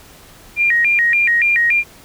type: tone with vibrato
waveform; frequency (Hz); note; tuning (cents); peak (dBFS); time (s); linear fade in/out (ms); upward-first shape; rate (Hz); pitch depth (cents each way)
sine; 2122; C7; +24; -11; 0.56-1.84; 50; square; 3.5; 210
effects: pink hiss -43 dBFS RMS until 2.04 s